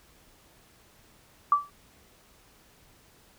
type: tone with exponential decay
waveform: sine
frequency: 1160 Hz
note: D6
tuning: 22 cents flat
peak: -14 dBFS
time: 1.52-1.7 s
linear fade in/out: 2 ms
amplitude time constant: 37 ms
effects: pink hiss -59 dBFS RMS until 3.38 s